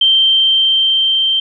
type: tone with level ramp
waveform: sine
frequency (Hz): 3136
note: G7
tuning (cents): 0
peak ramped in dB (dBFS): -7 to -11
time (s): 0.01-1.4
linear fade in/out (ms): 5
effects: none

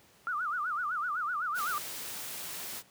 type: tone with vibrato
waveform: sine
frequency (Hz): 1318.5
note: E6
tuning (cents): 0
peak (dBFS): -30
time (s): 0.27-1.78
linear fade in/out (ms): 0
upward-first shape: sine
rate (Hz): 7.9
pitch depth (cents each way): 210
type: noise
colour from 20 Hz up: white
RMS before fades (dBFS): -40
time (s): 1.54-2.83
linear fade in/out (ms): 50
effects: pink hiss -61 dBFS RMS until 2.9 s + high-pass 100 Hz 12 dB/octave

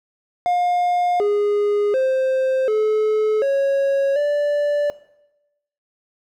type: tone with pitch steps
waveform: triangle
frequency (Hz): 711 / 412.5 / 524 / 430.5 / 551 / 584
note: F5 / G#4 / C5 / A4 / C#5 / D5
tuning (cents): +31 / -12 / +2 / -38 / -11 / -10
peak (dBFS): -14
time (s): 0.46-4.9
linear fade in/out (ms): 0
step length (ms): 740
effects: noise-tail reverb RT60 0.9 s tail -18 dB re dry

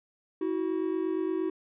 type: tone pair together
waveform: triangle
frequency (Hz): 324 / 372.6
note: E4 / F#4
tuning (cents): -30 / +12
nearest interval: major second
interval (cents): 242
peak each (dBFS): -28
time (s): 0.41-1.5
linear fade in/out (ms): 5
effects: resampled to 8000 Hz

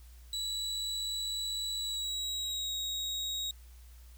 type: tone with pitch glide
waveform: 35% pulse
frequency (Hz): 3932 to 3787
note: B7 to A#7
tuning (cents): -8 to +27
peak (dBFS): -32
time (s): 0.33-3.51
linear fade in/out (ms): 2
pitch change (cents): -65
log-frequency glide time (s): 1.78-2.74
effects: added 60 Hz sine -50 dBFS peak until 4.17 s + white hiss -63 dBFS RMS until 4.17 s

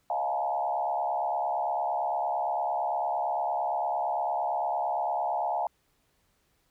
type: tone with frequency modulation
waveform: sine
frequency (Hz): 774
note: G5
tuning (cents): -22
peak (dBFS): -26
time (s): 0.1-5.67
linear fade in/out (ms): 2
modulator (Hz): 68.8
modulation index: 2
effects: pink hiss -71 dBFS RMS until 6.7 s

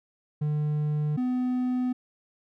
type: tone pair in turn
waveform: triangle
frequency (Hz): 150 / 251.3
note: D3 / B3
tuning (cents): +37 / +30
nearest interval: major sixth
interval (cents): 893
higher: second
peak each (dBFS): -22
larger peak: neither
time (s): 0.41-1.17 / 1.17-1.93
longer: neither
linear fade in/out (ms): 10
effects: none

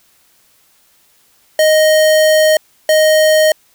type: tone bursts at uneven times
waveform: square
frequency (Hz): 622.3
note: D#5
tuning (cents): 0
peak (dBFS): -8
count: 2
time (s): 1.59-2.57 / 2.89-3.52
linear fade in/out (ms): 2
effects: white hiss -53 dBFS RMS until 3.74 s

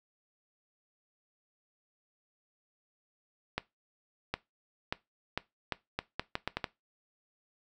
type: accelerating click train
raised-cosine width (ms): 0.3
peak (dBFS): -15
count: 11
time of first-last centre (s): 3.58-6.642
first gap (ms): 760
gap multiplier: 0.77
effects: noise-tail reverb RT60 0.2 s tail -19 dB re dry

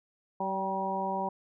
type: harmonic tone with a mistuned harmonic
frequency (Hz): 191.7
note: G3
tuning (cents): -38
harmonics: 1 / 2 / 3 / 4 / 5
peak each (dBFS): -37 / -39 / -37 / -34 / -33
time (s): 0.4-1.29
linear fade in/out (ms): 5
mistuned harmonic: 4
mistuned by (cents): +25
effects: none

